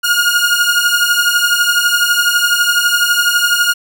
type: beating tone pair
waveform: sawtooth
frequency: 1423 / 1435 Hz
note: F6 / F6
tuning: +32 / +47 cents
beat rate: 12 Hz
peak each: -10 dBFS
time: 0.03-3.74 s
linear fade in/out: 20 ms
effects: none